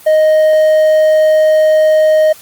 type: tone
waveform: triangle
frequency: 622.3 Hz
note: D#5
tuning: in tune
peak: -4 dBFS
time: 0.06-2.33 s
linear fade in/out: 10 ms
effects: white hiss -38 dBFS RMS until 2.41 s + Opus 24 kbps